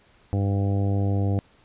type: harmonic tone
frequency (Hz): 99.3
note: G2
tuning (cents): +23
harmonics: 1 / 2 / 3 / 4 / 5 / 6 / 7 / 8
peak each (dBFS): -21 / -30 / -31 / -37 / -35 / -42 / -38 / -43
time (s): 0.33-1.39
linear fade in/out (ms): 0
effects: pink hiss -58 dBFS RMS until 1.64 s + resampled to 8000 Hz